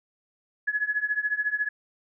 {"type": "tone with tremolo", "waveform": "sine", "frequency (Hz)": 1694, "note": "G#6", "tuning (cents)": 34, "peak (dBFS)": -20, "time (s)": [0.67, 1.69], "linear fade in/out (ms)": 10, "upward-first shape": "triangle", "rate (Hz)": 14, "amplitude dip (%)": 95, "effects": []}